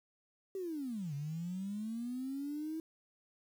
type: linear two-way sweep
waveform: triangle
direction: down then up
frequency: 394 to 138.59 to 323.8 Hz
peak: -33 dBFS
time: 0.55-2.8 s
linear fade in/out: 2 ms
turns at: 1.14 s
effects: tanh soft clip ceiling -35 dBFS + 10-bit

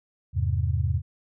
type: chord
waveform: sine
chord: E augmented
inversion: none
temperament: equal with one note detuned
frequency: 82.41 / 101.57 / 130.81 Hz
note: E2 / G#2 / B#2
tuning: 0 / -38 / 0 cents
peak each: -25 / -26 / -28 dBFS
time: 0.33-1.02 s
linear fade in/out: 50 ms
effects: none

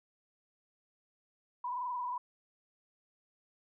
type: tone with frequency modulation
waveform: sine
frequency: 987 Hz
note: B5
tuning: 1 cent flat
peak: -34 dBFS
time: 1.64-2.18 s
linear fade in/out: 5 ms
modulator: 22.3 Hz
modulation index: 1.4
effects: none

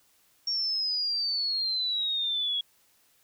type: exponential sweep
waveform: sine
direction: down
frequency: 5550 to 3322 Hz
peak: -26 dBFS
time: 0.47-2.61 s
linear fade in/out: 5 ms
effects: white hiss -65 dBFS RMS until 3.23 s

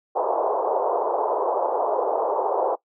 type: band-pass noise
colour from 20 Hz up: pink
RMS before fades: -23 dBFS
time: 0.15-2.76 s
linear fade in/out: 20 ms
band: 410 to 1000 Hz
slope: 48 dB/octave
effects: noise-tail reverb RT60 0.1 s tail -20 dB re dry

